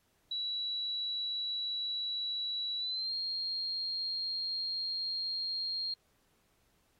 sine tone with pitch glide, 3922 to 4228 Hz, B7 to C8, -13 to +17 cents, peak -33 dBFS, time 0.31-5.94 s, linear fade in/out 5 ms, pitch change +130 cents, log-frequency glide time 2.78-3.14 s, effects pink hiss -73 dBFS RMS until 6.99 s + AAC 48 kbps

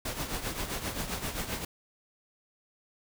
pink noise with tremolo, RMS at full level -32 dBFS, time 0.05-1.65 s, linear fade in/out 5 ms, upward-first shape triangle, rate 7.6 Hz, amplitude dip 70%, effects none

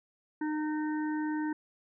harmonic tone, 305.9 Hz, D#4, 29 cents flat, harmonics 1 / 3 / 5 / 6, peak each -30 / -40 / -44 / -46 dBFS, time 0.41-1.53 s, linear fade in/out 5 ms, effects none

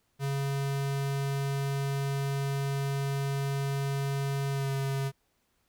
square tone with pitch glide, 138.59 to 136.6 Hz, C#3 to C#3, 0 to -25 cents, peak -29 dBFS, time 0.19-5.12 s, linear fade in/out 50 ms, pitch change -25 cents, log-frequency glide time 4.5-4.7 s, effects pink hiss -73 dBFS RMS until 5.68 s

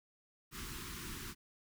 pink band-stop noise, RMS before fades -45 dBFS, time 0.51-1.35 s, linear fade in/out 50 ms, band 390 to 1000 Hz, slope 48 dB/octave, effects none

